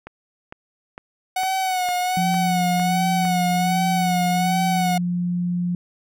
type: click train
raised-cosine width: 0.5 ms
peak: -20 dBFS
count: 8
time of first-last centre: 0.07-3.252 s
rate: 2.2 Hz
type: tone with vibrato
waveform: 45% pulse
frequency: 740 Hz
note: F#5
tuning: in tune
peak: -20 dBFS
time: 1.36-4.98 s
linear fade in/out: 5 ms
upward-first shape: sine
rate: 1.3 Hz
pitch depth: 51 cents each way
type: tone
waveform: sine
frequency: 176.4 Hz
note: F3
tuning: 18 cents sharp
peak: -20 dBFS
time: 2.17-5.75 s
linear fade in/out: 2 ms
effects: none